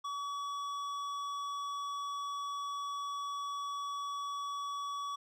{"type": "tone with hard clipping", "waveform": "sine", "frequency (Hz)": 1136, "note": "C#6", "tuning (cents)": 42, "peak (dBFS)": -38, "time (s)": [0.04, 5.16], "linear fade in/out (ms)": 10, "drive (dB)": 10, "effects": []}